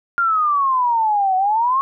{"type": "exponential two-way sweep", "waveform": "sine", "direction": "down then up", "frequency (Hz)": [1409, 740, 1106], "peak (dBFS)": -14, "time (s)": [0.18, 1.81], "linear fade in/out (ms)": 0, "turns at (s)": 1.36, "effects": []}